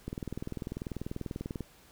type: click train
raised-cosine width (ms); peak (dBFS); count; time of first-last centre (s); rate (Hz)
3; -23; 32; 0.08-1.607; 20.3
effects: pink hiss -59 dBFS RMS until 1.91 s